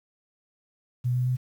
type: tone with pitch steps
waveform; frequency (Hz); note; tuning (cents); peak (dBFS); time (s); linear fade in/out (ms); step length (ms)
sine; 123.6 / 125.4 / 126.7; B2 / B2 / B2; +2 / +27 / +45; -22; 1.04-1.37; 20; 110
effects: 9-bit